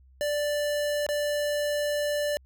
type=tone with dropouts; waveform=square; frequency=587.3 Hz; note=D5; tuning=in tune; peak=-26 dBFS; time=0.21-2.37 s; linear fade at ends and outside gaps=0 ms; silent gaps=1.065-1.089 s; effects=added 65 Hz sine -53 dBFS peak until 2.45 s